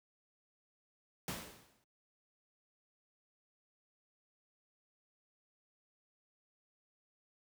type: noise with exponential decay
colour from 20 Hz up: pink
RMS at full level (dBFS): -38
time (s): 1.28-1.84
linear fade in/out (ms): 1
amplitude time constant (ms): 120
effects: high-pass 80 Hz 12 dB/octave